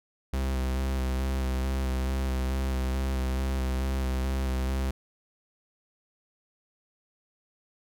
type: tone with vibrato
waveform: 45% pulse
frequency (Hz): 65.41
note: C2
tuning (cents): 0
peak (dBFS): -26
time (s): 0.33-4.91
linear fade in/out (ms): 5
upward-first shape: square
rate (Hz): 2.3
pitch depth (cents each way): 17
effects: none